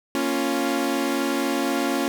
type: chord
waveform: sawtooth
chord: Bb minor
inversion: none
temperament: equal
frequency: 233.1 / 277.2 / 349.2 Hz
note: Bb3 / Db4 / F4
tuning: 0 / 0 / 0 cents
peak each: -25 / -20 / -23 dBFS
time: 0.15-2.08 s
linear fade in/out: 0 ms
effects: none